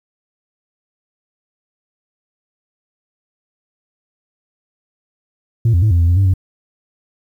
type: tone with pitch steps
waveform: sine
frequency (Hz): 115.1 / 86.5 / 107.8 / 86 / 84.4 / 87.5 / 97.5 / 93.2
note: A#2 / F2 / A2 / F2 / E2 / F2 / G2 / F#2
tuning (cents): -22 / -16 / -35 / -26 / +41 / +4 / -9 / +13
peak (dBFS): -7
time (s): 5.65-6.338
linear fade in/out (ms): 5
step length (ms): 86
effects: tanh soft clip ceiling -8 dBFS + 8-bit